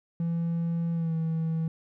triangle tone with pitch glide, 168 to 162.09 Hz, E3 to E3, +33 to -29 cents, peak -23 dBFS, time 0.2-1.68 s, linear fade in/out 2 ms, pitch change -62 cents, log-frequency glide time 0.93-1.14 s, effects tanh soft clip ceiling -19 dBFS

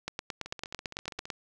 two click trains, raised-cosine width 0.2 ms, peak -24 / -16 dBFS, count 13 / 12, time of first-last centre 0.46-1.255 / 0.08-1.302 s, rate 15.1 / 9 Hz, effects none

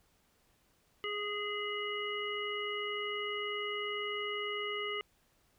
harmonic tone with a mistuned harmonic, 415.3 Hz, G#4, in tune, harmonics 1 / 3 / 5 / 7, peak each -39 / -41 / -40 / -40 dBFS, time 1.04-5.01 s, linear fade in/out 0 ms, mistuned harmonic 5, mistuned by -19 cents, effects pink hiss -71 dBFS RMS until 5.58 s

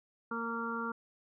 harmonic tone, 230.7 Hz, A#3, 18 cents flat, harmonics 1 / 2 / 4 / 5 / 6, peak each -39 / -42 / -43 / -41 / -38 dBFS, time 0.31-0.92 s, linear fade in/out 5 ms, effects none

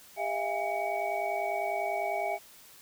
sine tone cluster, 401.7 / 641 / 691 / 819 / 2258 Hz, G4 / E5 / F5 / G#5 / C#7, +42 / -49 / -19 / -24 / +31 cents, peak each -39 / -34 / -33 / -35 / -38 dBFS, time 0.16-2.39 s, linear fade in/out 50 ms, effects white hiss -54 dBFS RMS until 2.81 s

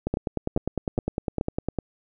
two click trains, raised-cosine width 2 ms, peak -12 / -11 dBFS, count 18 / 4, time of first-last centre 0.07-1.787 / 0.14-1.411 s, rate 9.9 / 2.36 Hz, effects none

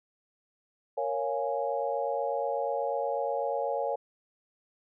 sine chord, Bb minor seventh, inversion none, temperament equal, 466.2 / 554.4 / 698.5 / 830.6 Hz, Bb4 / Db5 / F5 / Ab5, 0 / 0 / 0 / 0 cents, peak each -34 / -31 / -35 / -34 dBFS, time 0.97-3.96 s, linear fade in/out 10 ms, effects none

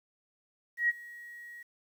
sine tone with ADSR envelope, 1900 Hz, A#6, 33 cents sharp, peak -22 dBFS, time 0.77-1.63 s, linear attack 120 ms, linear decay 28 ms, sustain -22 dB, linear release 8 ms, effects 10-bit

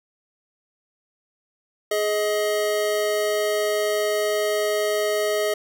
square tone pair together, 419.9 / 630.1 Hz, G#4 / D#5, +19 / +22 cents, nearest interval perfect fifth, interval 703 cents, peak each -24 dBFS, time 1.91-5.54 s, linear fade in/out 5 ms, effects none

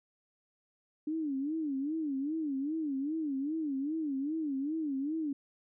sine tone with vibrato, 293.8 Hz, D4, 1 cent sharp, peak -31 dBFS, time 1.07-5.33 s, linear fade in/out 5 ms, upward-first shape sine, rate 2.5 Hz, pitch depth 170 cents each way, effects none

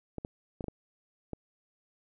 clicks, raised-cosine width 2 ms, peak -23 dBFS, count 6, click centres 0.183 / 0.249 / 0.608 / 0.642 / 0.683 / 1.333 s, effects none

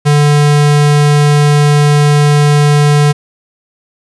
square tone, 146.83 Hz, D3, in tune, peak -6 dBFS, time 0.05-3.13 s, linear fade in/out 20 ms, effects resampled to 24000 Hz + 8-bit

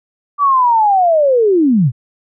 sine linear sweep, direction down, 1168 to 106.2 Hz, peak -8 dBFS, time 0.38-1.92 s, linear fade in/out 50 ms, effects none

